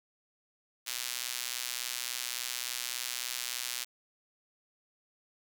sawtooth tone with high-pass filter, 123.47 Hz, B2, in tune, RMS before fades -37 dBFS, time 0.86-3.85 s, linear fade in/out 20 ms, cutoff 3500 Hz, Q 0.66, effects none

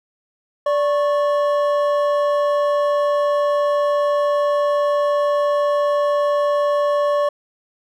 triangle tone pair together, 582.7 / 1100 Hz, D5 / C#6, -14 / -14 cents, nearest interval major seventh, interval 1100 cents, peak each -14 / -21 dBFS, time 0.66-7.29 s, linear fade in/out 5 ms, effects none

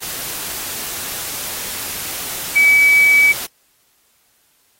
sine tone in noise, 2286 Hz, D7, 47 cents flat, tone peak -8 dBFS, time 2.55-3.33 s, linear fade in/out 20 ms, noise white, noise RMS -26 dBFS, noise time 0.01-3.47 s, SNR +15 dB, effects white hiss -59 dBFS RMS until 4.79 s + AAC 48 kbps

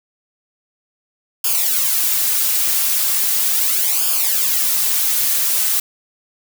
blue noise with flanger, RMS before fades -17 dBFS, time 1.44-5.8 s, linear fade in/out 5 ms, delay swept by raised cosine 0.5 to 4.7 ms, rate 0.38 Hz, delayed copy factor -0.75, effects none

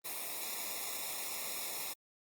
white noise with comb filter, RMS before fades -40 dBFS, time 0.04-1.94 s, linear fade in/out 20 ms, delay 0.65 ms, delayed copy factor -0.9, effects Opus 32 kbps

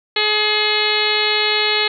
harmonic tone with a mistuned harmonic, 424.2 Hz, G#4, 37 cents sharp, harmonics 1 / 2 / 3 / 4 / 5 / 6 / 7 / 8 / 9 / 10, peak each -23 / -26 / -28 / -26 / -22 / -24 / -25 / -24 / -24 / -22 dBFS, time 0.16-1.88 s, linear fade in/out 5 ms, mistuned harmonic 3, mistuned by -18 cents, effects none

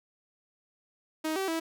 sawtooth tone with pitch steps, 314.3 / 385 / 326.3 Hz, D#4 / G4 / E4, +18 / -31 / -18 cents, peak -25 dBFS, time 1.24-1.6 s, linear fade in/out 10 ms, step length 120 ms, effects none

